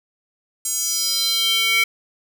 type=tone with high-pass filter sweep; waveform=square; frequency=450 Hz; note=A4; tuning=39 cents sharp; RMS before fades=-20 dBFS; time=0.65-1.84 s; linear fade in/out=5 ms; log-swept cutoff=7700 to 2200 Hz; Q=3.8; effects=none